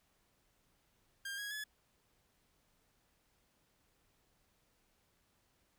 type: tone with pitch steps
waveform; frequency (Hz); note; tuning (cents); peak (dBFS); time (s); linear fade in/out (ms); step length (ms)
sawtooth; 1603 / 1654.7 / 1708.2; G6 / G#6 / G#6; +38 / -7 / +48; -37; 1.25-1.64; 5; 130
effects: pink hiss -75 dBFS RMS until 5.78 s